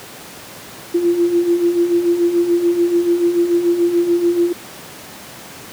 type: beating tone pair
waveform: sine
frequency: 340 / 346.9 Hz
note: F4 / F4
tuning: -46 / -12 cents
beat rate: 6.9 Hz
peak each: -20 / -13 dBFS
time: 0.94-4.53 s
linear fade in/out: 10 ms
effects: pink hiss -35 dBFS RMS until 5.72 s + high-pass 150 Hz 12 dB/octave